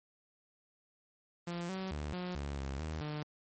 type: tone with pitch steps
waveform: sawtooth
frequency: 172.7 / 189.3 / 74.3 / 179.9 / 70.9 / 68 / 78.3 / 150.4 Hz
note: F3 / F#3 / D2 / F#3 / C#2 / C#2 / D#2 / D3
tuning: -19 / +40 / +21 / -48 / +40 / -33 / +11 / +42 cents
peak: -33 dBFS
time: 1.47-3.23 s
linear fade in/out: 5 ms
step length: 220 ms
effects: low-pass 9000 Hz 12 dB/octave + MP3 32 kbps